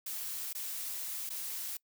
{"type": "noise with dropouts", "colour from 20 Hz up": "blue", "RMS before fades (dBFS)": -39, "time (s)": [0.06, 1.77], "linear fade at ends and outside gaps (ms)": 5, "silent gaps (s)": [[0.53, 0.549], [1.293, 1.302]], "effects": ["noise-tail reverb RT60 0.1 s tail -24 dB re dry"]}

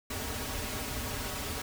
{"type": "noise with comb filter", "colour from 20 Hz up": "pink", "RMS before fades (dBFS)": -36, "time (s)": [0.1, 1.62], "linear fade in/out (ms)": 5, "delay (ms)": 5.8, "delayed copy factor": -1, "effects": []}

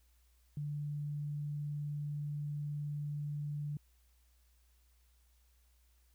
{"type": "tone", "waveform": "sine", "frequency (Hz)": 146.83, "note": "D3", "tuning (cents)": 0, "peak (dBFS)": -36, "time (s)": [0.57, 3.77], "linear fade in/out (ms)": 2, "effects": ["added 60 Hz sine -66 dBFS peak until 6.14 s", "white hiss -75 dBFS RMS until 6.14 s"]}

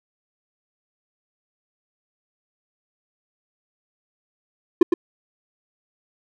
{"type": "tone with echo", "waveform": "triangle", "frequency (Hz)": 349.2, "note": "F4", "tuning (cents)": 0, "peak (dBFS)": -5, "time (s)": [4.81, 4.83], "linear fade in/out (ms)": 5, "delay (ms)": 110, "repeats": 1, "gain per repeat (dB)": -6, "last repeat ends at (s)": 4.94, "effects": []}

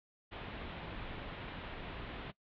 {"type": "low-pass noise", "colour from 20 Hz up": "pink", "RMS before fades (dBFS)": -45, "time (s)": [0.31, 2.32], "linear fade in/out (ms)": 20, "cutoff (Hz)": 3600, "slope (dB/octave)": 48, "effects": ["noise-tail reverb RT60 0.1 s tail -20 dB re dry"]}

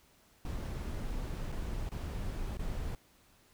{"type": "noise with dropouts", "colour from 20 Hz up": "brown", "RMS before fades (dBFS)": -37, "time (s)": [0.45, 2.95], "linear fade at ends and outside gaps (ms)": 2, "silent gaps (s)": [[1.52, 1.524], [1.891, 1.917], [2.572, 2.593]], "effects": ["pink hiss -65 dBFS RMS until 3.53 s"]}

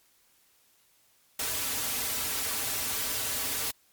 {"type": "noise with comb filter", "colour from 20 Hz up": "white", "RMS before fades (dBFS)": -31, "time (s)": [1.39, 3.71], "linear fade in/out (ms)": 5, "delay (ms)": 5.6, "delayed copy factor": -1, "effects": ["white hiss -65 dBFS RMS until 3.92 s", "MP3 96 kbps"]}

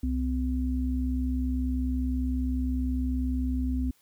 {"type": "tone pair together", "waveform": "sine", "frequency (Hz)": [65.41, 255.2], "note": ["C2", "C4"], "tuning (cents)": [0, -43], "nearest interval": "2 octaves", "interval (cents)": 2357, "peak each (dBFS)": [-27, -29], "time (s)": [0.03, 3.91], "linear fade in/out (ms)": 5, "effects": ["white hiss -65 dBFS RMS until 4.01 s"]}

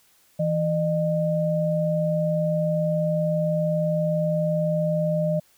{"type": "tone pair together", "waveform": "sine", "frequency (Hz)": [163.7, 608.7], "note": ["E3", "D#5"], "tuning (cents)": [-12, -38], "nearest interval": "octave + major seventh", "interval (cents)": 2274, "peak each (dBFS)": -23, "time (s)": [0.39, 5.4], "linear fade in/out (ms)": 10, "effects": ["white hiss -60 dBFS RMS until 5.57 s"]}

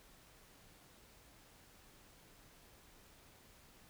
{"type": "silence", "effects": ["pink hiss -63 dBFS RMS until 3.89 s"]}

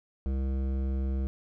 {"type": "tone with hard clipping", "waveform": "sine", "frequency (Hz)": 66.5, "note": "C2", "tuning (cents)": 29, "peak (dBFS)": -29, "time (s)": [0.26, 1.27], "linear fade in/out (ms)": 0, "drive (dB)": 13, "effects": []}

